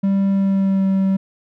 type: tone with pitch glide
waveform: triangle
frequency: 196 to 192.52 Hz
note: G3 to G3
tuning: 0 to -31 cents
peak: -12 dBFS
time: 0.03-1.17 s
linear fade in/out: 10 ms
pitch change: -31 cents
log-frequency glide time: 0.3-0.89 s
effects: none